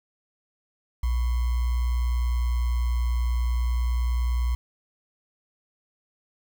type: tone with sample-and-hold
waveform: sine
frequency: 60.2 Hz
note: B1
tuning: 44 cents flat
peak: -21 dBFS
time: 1.03-4.55 s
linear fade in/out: 5 ms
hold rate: 1050 Hz
effects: none